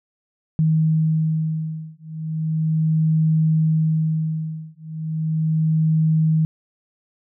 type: beating tone pair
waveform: sine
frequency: 158.1 / 158.46 Hz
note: D#3 / D#3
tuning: +28 / +32 cents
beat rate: 0.36 Hz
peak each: -20 dBFS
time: 0.59-6.45 s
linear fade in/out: 0 ms
effects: none